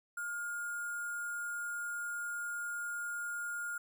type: tone with sample-and-hold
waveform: sine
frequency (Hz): 1415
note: F6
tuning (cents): +22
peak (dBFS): -36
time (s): 0.17-3.78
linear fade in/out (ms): 5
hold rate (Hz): 8820
effects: none